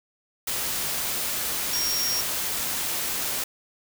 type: tone in noise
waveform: sine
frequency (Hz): 5588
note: F8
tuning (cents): 0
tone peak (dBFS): -25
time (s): 1.73-2.21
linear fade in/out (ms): 5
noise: white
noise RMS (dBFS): -28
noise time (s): 0.47-3.44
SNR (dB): 0
effects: none